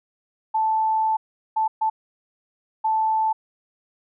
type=tone bursts at uneven times; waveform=sine; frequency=878 Hz; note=A5; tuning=4 cents flat; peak=-18 dBFS; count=4; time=0.54-1.17 / 1.56-1.68 / 1.81-1.9 / 2.84-3.33 s; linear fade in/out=10 ms; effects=none